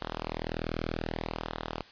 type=tone with flanger; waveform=sawtooth; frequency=40.35 Hz; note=E1; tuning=36 cents flat; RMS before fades=-36 dBFS; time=0.01-1.83 s; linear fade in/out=10 ms; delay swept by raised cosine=0.42 to 1.07 ms; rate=0.64 Hz; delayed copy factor=-0.9; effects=white hiss -53 dBFS RMS until 1.91 s + resampled to 11025 Hz